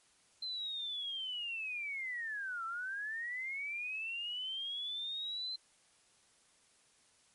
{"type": "linear two-way sweep", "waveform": "sine", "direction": "down then up", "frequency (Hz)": [4111, 1318.5, 4111], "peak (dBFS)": -37, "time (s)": [0.42, 5.56], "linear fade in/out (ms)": 5, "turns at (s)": 2.65, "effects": ["white hiss -68 dBFS RMS until 7.34 s", "MP3 48 kbps"]}